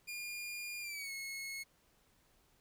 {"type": "tone with pitch glide", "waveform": "sawtooth", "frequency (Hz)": [2418, 2179], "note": ["D7", "C#7"], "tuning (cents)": [50, -30], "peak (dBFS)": -38, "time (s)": [0.07, 1.64], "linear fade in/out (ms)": 20, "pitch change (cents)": -180, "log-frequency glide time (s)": [0.81, 1.12], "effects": ["pink hiss -71 dBFS RMS until 2.6 s"]}